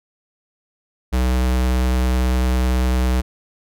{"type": "tone with vibrato", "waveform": "square", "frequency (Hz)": 63, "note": "B1", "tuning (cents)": 35, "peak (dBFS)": -16, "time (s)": [1.12, 3.22], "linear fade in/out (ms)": 20, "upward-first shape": "triangle", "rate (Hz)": 10, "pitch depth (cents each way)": 9, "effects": []}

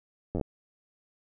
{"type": "slowing click train", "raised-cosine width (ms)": 2, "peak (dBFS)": -18, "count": 6, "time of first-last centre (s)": [0.35, 0.412], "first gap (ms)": 10, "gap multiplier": 1.11, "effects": []}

